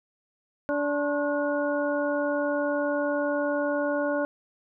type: harmonic tone with a mistuned harmonic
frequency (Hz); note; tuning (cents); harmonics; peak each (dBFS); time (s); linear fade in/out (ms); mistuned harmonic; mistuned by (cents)
290; D4; -22; 1 / 2 / 3 / 4 / 5; -29 / -26 / -37 / -37 / -33; 0.69-4.25; 0; 4; -120
effects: none